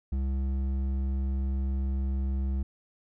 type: tone with hard clipping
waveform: sine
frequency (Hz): 66.8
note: C2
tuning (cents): +36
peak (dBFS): -28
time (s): 0.12-2.63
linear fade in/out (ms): 5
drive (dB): 8
effects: none